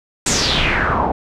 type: noise with low-pass filter sweep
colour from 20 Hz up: pink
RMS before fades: -17 dBFS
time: 0.26-1.12 s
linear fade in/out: 5 ms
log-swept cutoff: 7900 to 710 Hz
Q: 4.4
effects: none